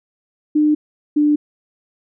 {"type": "tone pair in turn", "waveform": "sine", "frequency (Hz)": [301.6, 296.8], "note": ["D4", "D4"], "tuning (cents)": [46, 18], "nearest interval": "unison", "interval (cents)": 28, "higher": "first", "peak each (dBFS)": -11, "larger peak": "neither", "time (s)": [[0.55, 0.75], [1.16, 1.36]], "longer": "neither", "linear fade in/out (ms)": 10, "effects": []}